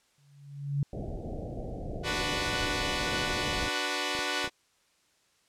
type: tone with exponential growth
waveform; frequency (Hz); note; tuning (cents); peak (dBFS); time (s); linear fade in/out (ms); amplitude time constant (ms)
sine; 141.6; C#3; +37; -23; 0.18-0.83; 2; 140
type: low-pass noise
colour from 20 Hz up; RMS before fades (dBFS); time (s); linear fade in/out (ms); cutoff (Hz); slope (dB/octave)
pink; -37; 0.93-3.69; 2; 750; 96
type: chord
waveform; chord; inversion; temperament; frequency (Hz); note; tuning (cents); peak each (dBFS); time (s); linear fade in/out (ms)
5% pulse; B minor; first; equal; 293.7 / 370 / 493.9; D4 / F#4 / B4; 0 / 0 / 0; -22; 2.03-4.5; 50
type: clicks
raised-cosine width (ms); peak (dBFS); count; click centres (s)
2; -29; 10; 3.19 / 3.392 / 3.437 / 3.478 / 3.528 / 3.64 / 4.151 / 4.19 / 4.444 / 4.476
effects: white hiss -68 dBFS RMS until 5.48 s + low-pass 8000 Hz 12 dB/octave

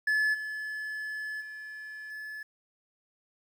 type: tone with level steps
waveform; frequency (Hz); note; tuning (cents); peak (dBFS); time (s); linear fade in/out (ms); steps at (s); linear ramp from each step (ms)
triangle; 1722; A6; -38; -22 / -32 / -38 / -36; 0.07-2.43; 5; 0.33 / 1.4 / 2.1; 20
effects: 10-bit

